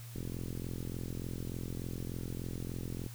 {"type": "click train", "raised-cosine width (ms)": 3, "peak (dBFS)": -27, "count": 127, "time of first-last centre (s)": [0.16, 3.063], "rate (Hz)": 43.4, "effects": ["added 117 Hz sine -45 dBFS peak until 3.14 s", "white hiss -54 dBFS RMS until 3.14 s"]}